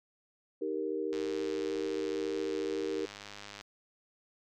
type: chord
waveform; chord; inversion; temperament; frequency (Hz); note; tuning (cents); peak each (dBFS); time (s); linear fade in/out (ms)
sine; Eb major; none; equal; 311.1 / 392 / 466.2; Eb4 / G4 / Bb4; 0 / 0 / 0; -37 / -35 / -35; 0.61-3.06; 10
type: click train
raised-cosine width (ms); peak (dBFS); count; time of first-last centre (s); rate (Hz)
0.2; -27; 254; 1.13-3.61; 102
effects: MP3 96 kbps